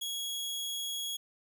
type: tone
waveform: sawtooth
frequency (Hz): 3327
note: G#7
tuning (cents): +2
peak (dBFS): -31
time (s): 0.01-1.17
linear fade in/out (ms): 10
effects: none